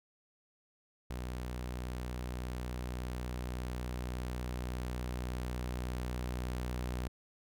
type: tone with level ramp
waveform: sawtooth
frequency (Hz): 61.74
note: B1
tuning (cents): 0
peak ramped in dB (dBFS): -34 to -31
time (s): 1.1-7.08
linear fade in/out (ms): 5
effects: none